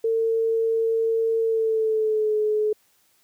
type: tone with pitch glide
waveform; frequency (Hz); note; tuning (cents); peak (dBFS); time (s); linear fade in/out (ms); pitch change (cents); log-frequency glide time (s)
sine; 451.8 to 426.4; A4 to G#4; +46 to +46; -19; 0.04-2.73; 5; -100; 1.41-2.36
effects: white hiss -63 dBFS RMS until 3.23 s + high-pass 60 Hz 12 dB/octave